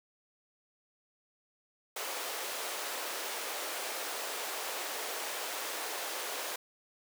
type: high-pass noise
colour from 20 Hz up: pink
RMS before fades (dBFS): -38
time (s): 1.96-6.56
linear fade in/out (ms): 5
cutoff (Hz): 430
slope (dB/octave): 24
effects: none